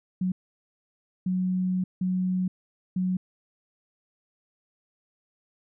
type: tone bursts at uneven times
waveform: sine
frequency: 184.2 Hz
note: F#3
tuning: 7 cents flat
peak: -23 dBFS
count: 4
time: 0.21-0.32 / 1.26-1.84 / 2.01-2.48 / 2.96-3.17 s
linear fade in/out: 5 ms
effects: none